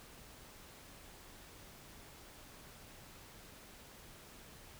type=silence; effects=pink hiss -56 dBFS RMS until 4.79 s